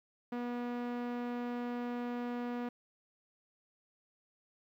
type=tone with low-pass filter; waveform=sawtooth; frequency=242.3 Hz; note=B3; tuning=33 cents flat; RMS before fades=-38 dBFS; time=0.32-2.69 s; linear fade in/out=5 ms; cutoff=2100 Hz; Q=0.55; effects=12-bit